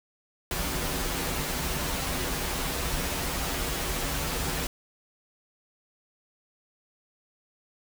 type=noise with comb filter; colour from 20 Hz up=pink; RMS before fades=-30 dBFS; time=0.51-4.67 s; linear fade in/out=2 ms; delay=9.4 ms; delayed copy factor=-0.65; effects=none